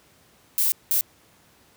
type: noise bursts at uneven times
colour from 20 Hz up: violet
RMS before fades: -21 dBFS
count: 2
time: 0.58-0.72 / 0.91-1.01 s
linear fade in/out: 0 ms
effects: pink hiss -57 dBFS RMS until 1.76 s + high-pass 80 Hz 12 dB/octave